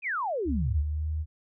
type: exponential sweep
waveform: sine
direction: down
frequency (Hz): 2600 to 58.4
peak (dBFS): -27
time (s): 0.02-0.84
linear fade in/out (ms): 50
type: tone with pitch glide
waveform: sine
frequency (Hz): 72 to 77.61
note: D2 to D#2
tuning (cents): -34 to -4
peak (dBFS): -27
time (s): 0.45-1.26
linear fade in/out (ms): 50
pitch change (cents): +130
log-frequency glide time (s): 0.61-1.07
effects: none